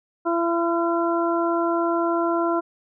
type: harmonic tone with a mistuned harmonic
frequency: 337.9 Hz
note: E4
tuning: 43 cents sharp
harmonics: 1 / 2 / 3 / 4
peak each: -22 / -25 / -27 / -28 dBFS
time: 0.25-2.61 s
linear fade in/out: 20 ms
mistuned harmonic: 4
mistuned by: +16 cents
effects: none